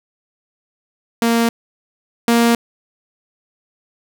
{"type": "tone pair in turn", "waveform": "sawtooth", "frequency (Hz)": [231.8, 234], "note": ["A#3", "A#3"], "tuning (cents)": [-10, 7], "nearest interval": "unison", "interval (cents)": 17, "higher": "second", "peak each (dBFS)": [-9, -7], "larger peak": "second", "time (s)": [[1.22, 1.49], [2.28, 2.55]], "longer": "neither", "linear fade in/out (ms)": 2, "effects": []}